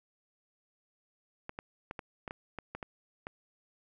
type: clicks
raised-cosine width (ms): 0.5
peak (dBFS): -24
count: 10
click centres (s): 1.494 / 1.589 / 1.911 / 1.992 / 2.278 / 2.309 / 2.587 / 2.75 / 2.828 / 3.269
effects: none